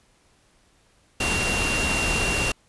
sine tone in noise, 2759 Hz, F7, 22 cents flat, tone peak -25 dBFS, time 1.2-2.52 s, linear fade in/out 5 ms, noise pink, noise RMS -25 dBFS, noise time 1.2-2.52 s, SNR -3 dB, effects pink hiss -61 dBFS RMS until 2.68 s + resampled to 24000 Hz

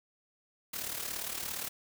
white noise with amplitude modulation, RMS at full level -35 dBFS, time 0.73-1.69 s, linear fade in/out 10 ms, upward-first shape sine, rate 37.3 Hz, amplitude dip 65%, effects none

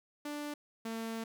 sawtooth tone pair in turn, 294.1 / 225.8 Hz, D4 / A3, +3 / +45 cents, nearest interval perfect fourth, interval 458 cents, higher first, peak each -34 / -33 dBFS, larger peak second, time 0.25-0.54 / 0.85-1.24 s, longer second, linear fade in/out 5 ms, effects none

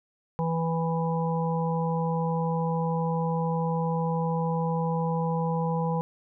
harmonic tone, 164.81 Hz, E3, in tune, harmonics 1 / 3 / 5 / 6, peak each -26 / -31 / -33 / -34 dBFS, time 0.39-6.01 s, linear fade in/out 0 ms, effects none

